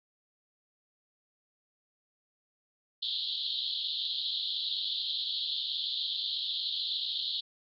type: band-pass noise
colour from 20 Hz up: white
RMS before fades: -34 dBFS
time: 3.02-7.41 s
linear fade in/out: 10 ms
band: 3200 to 4300 Hz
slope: 96 dB/octave
effects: none